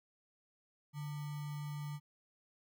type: tone with sample-and-hold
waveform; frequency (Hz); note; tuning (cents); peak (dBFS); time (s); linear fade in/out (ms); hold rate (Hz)
sine; 146.83; D3; 0; -39; 0.93-2; 50; 1050
effects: none